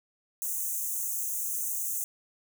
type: high-pass noise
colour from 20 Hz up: white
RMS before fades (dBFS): -32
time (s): 0.42-2.04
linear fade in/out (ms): 0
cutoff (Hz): 6100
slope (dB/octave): 96
effects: none